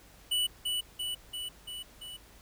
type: tone with echo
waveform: square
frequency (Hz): 2960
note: F#7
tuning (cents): 0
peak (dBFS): -27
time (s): 0.31-0.47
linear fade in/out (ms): 10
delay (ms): 340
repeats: 5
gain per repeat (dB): -3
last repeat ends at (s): 2.17
effects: added 50 Hz sine -59 dBFS peak until 2.41 s + pink hiss -57 dBFS RMS until 2.41 s